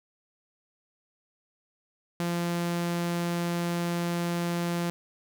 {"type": "tone", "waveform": "sawtooth", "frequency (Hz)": 172.3, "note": "F3", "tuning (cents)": -23, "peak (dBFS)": -23, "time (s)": [2.2, 4.9], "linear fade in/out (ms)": 0, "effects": []}